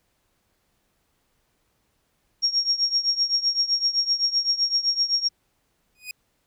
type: tone with tremolo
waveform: sine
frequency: 5570 Hz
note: F8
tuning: 5 cents flat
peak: -16 dBFS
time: 2.42-5.29 s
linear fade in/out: 20 ms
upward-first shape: triangle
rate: 7.8 Hz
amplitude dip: 90%
type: tone with exponential growth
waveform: sawtooth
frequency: 2489 Hz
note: D#7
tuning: in tune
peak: -25 dBFS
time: 5.95-6.11 s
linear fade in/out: 2 ms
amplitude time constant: 34 ms
effects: pink hiss -70 dBFS RMS until 6.46 s